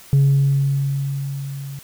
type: tone with level ramp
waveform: sine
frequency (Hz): 138.59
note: C#3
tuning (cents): 0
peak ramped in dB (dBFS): -8 to -29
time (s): 0.13-1.79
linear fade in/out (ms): 0
effects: tanh soft clip ceiling -9 dBFS + white hiss -44 dBFS RMS until 1.83 s